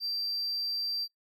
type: tone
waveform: triangle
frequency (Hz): 4699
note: D8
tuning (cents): 0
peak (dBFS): -28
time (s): 0-1.08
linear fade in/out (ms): 50
effects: noise-tail reverb RT60 0.1 s tail -20 dB re dry + tanh soft clip ceiling -24 dBFS